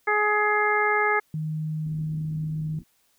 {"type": "harmonic tone", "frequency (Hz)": 420, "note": "G#4", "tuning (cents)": 19, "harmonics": [1, 2, 3, 4, 5], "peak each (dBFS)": [-26, -26, -26, -26, -26], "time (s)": [0.07, 1.2], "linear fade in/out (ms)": 10}
{"type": "tone", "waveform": "sine", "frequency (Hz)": 155.8, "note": "D#3", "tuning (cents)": 3, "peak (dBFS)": -26, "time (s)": [1.34, 2.79], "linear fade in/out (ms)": 2}
{"type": "low-pass noise", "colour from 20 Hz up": "white", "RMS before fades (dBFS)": -45, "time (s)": [1.85, 2.84], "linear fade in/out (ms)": 20, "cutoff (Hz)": 300, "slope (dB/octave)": 48}
{"effects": ["white hiss -66 dBFS RMS until 3.18 s"]}